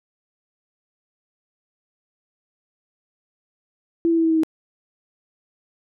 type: tone with pitch steps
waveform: sine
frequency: 334.7 / 331.2 / 327.8 / 324.4 / 321.1 / 317.7 Hz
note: E4 / E4 / E4 / E4 / E4 / D#4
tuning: +26 / +8 / -10 / -28 / -45 / +36 cents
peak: -15 dBFS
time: 4.05-4.434 s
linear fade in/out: 0 ms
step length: 64 ms
effects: none